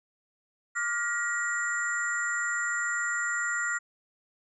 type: tone cluster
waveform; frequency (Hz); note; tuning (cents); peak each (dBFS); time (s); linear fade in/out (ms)
sine; 1172 / 1414 / 1907 / 7280; D6 / F6 / A#6 / A#8; -4 / +21 / +39 / -42; -38 / -30 / -31 / -37; 0.75-3.79; 20
effects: none